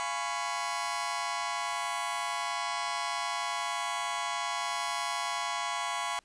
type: chord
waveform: sawtooth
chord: C# dominant seventh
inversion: first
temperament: just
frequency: 693 / 831.5 / 997.9 / 1108.7 Hz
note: E#5 / G#5 / B5 / C#6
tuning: -14 / +2 / +18 / 0 cents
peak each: -35 / -34 / -32 / -32 dBFS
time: 0-6.19 s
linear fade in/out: 0 ms
effects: pink hiss -66 dBFS RMS until 6.24 s + resampled to 22050 Hz